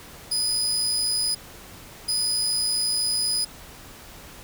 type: tone bursts at uneven times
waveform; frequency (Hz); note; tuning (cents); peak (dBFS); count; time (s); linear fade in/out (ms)
30% pulse; 4978; D#8; 0; -19; 2; 0.31-1.35 / 2.08-3.45; 10
effects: pink hiss -44 dBFS RMS until 4.43 s